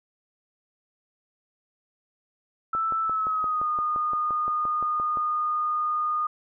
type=tone with pitch glide; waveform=sine; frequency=1321 to 1225.4 Hz; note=E6 to D#6; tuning=+3 to -27 cents; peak=-23 dBFS; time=2.73-6.27 s; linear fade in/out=5 ms; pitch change=-130 cents; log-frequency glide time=3.02-3.69 s
type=click train; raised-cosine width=1 ms; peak=-23 dBFS; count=15; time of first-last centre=2.75-5.172 s; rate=5.78 Hz
effects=none